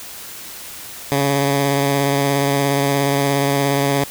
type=tone with vibrato; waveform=10% pulse; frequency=140 Hz; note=C#3; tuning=18 cents sharp; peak=-7 dBFS; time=1.12-4.04 s; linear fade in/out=0 ms; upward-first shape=sine; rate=17 Hz; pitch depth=21 cents each way; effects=white hiss -34 dBFS RMS until 4.1 s